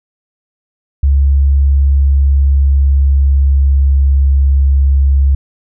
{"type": "tone with pitch glide", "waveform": "sine", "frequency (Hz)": [69.3, 68.58], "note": ["C#2", "C#2"], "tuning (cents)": [0, -18], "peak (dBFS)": -6, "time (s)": [1.03, 5.35], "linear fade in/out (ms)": 5, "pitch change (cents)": -18, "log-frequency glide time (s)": [1.73, 4.2], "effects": []}